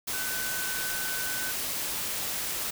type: tone in noise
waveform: sine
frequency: 1513 Hz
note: F#6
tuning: 38 cents sharp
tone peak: -35 dBFS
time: 0.13-1.52 s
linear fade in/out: 10 ms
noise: white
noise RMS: -32 dBFS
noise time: 0.07-2.71 s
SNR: -6 dB
effects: none